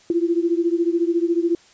sine beating tone pair, 335.3 / 349.3 Hz, E4 / F4, +30 / 0 cents, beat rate 14 Hz, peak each -19 / -21 dBFS, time 0.1-1.55 s, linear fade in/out 2 ms, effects white hiss -52 dBFS RMS until 1.73 s + resampled to 16000 Hz

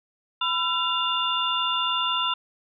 sine tone cluster, 999 / 1357 / 2807 / 3537 Hz, B5 / E6 / F7 / A7, +20 / +50 / +8 / +8 cents, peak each -28 / -28 / -27 / -28 dBFS, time 0.41-2.34 s, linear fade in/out 5 ms, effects none

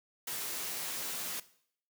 white noise with comb filter, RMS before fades -38 dBFS, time 0.27-1.4 s, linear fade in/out 5 ms, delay 12 ms, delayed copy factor +0.55, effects noise-tail reverb RT60 0.6 s tail -17 dB re dry + high-pass 150 Hz 12 dB/octave

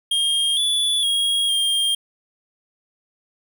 square tone with pitch steps, 3226 / 3445 / 3284 / 3209 Hz, G7 / A7 / G#7 / G7, +49 / -37 / -20 / +40 cents, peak -18 dBFS, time 0.11-1.95 s, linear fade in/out 5 ms, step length 460 ms, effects none

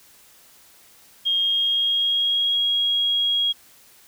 sine tone with pitch glide, 3240 to 3300 Hz, G#7 to G#7, -43 to -12 cents, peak -18 dBFS, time 1.25-3.53 s, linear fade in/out 20 ms, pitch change +31 cents, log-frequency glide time 1.37-2.63 s, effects white hiss -52 dBFS RMS until 4.07 s

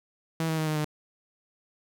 sawtooth tone with pitch steps, 162.5 / 159.71 / 156.96 / 154.27 / 151.62 Hz, E3 / D#3 / D#3 / D#3 / D#3, -24 / +46 / +15 / -14 / -44 cents, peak -22 dBFS, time 0.4-0.845 s, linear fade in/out 2 ms, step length 89 ms, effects none

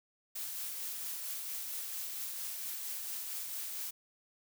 blue noise with tremolo, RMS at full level -39 dBFS, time 0.35-3.91 s, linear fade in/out 10 ms, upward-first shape triangle, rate 4.4 Hz, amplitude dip 30%, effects none

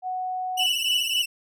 sine tone, 740 Hz, F#5, in tune, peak -26 dBFS, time 0.02-0.67 s, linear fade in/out 50 ms
sawtooth tone with vibrato, 2794 Hz, F7, in tune, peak -23 dBFS, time 0.57-1.26 s, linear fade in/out 10 ms, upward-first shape sine, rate 16 Hz, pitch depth 94 cents each way
sine tone with tremolo, 2960 Hz, F#7, in tune, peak -20 dBFS, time 0.58-1.22 s, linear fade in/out 10 ms, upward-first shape sine, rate 3.6 Hz, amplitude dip 65%
effects none

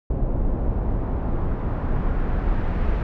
brown noise with low-pass filter sweep, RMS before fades -22 dBFS, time 0.1-3.03 s, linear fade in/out 2 ms, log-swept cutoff 670 to 2000 Hz, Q 0.99, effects none

